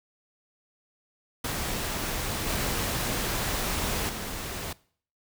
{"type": "noise with level steps", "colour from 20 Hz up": "pink", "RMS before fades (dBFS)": [-31, -29, -35], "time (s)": [1.44, 4.73], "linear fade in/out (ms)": 5, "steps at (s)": [2.47, 4.09], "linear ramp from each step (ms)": 2, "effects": ["noise-tail reverb RT60 0.5 s tail -21 dB re dry"]}